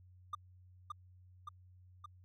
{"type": "tone with echo", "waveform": "triangle", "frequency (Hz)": 1200, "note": "D6", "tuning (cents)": 37, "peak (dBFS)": -34, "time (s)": [0.33, 0.35], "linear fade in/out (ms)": 5, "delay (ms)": 570, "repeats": 3, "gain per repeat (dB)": -3, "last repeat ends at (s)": 2.06, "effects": ["added 91 Hz sine -58 dBFS peak until 2.24 s"]}